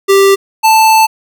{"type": "tone pair in turn", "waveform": "square", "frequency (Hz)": [392.6, 881.4], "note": ["G4", "A5"], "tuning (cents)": [3, 3], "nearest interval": "octave + major second", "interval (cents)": 1400, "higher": "second", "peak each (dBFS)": -5, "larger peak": "neither", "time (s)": [[0.08, 0.36], [0.63, 1.07]], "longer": "second", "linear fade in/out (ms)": 20, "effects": []}